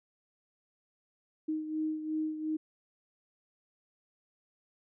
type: beating tone pair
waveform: sine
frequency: 311.1 / 313.9 Hz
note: D#4 / D#4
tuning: 0 / +15 cents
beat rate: 2.8 Hz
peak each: -32 / -39 dBFS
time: 1.48-2.57 s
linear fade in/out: 10 ms
effects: none